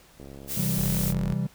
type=click train; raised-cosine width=2 ms; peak=-30 dBFS; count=45; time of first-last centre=0.2-0.84 s; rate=68.8 Hz
type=noise; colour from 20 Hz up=blue; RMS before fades=-31 dBFS; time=0.47-1.14 s; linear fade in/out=50 ms
type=chord; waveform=triangle; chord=C major; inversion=none; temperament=equal with one note detuned; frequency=130.81 / 164.81 / 194.87 Hz; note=C3 / E3 / G3; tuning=0 / 0 / -10 cents; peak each=-27 dBFS; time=0.57-1.47 s; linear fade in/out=5 ms
type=tone; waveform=sawtooth; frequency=45.04 Hz; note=F#1; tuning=46 cents flat; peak=-27 dBFS; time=0.78-1.34 s; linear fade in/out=0 ms
effects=pink hiss -55 dBFS RMS until 1.54 s